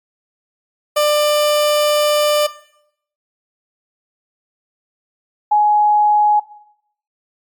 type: tone pair in turn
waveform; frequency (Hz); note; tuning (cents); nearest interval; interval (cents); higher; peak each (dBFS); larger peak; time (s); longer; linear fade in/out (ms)
30% pulse / sine; 595 / 838.3; D5 / G#5; +22 / +16; tritone; 594; second; -9 / -9; neither; 0.96-2.47 / 5.51-6.4; first; 10
effects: noise-tail reverb RT60 0.7 s tail -17 dB re dry + MP3 96 kbps